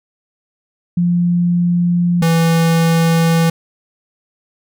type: tone pair in turn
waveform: sine / square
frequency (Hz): 174.6 / 165.34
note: F3 / E3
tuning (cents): 0 / +6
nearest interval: minor second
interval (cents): 94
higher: first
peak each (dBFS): -11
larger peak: neither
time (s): 0.97-2.22 / 2.22-3.5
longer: second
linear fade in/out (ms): 5
effects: none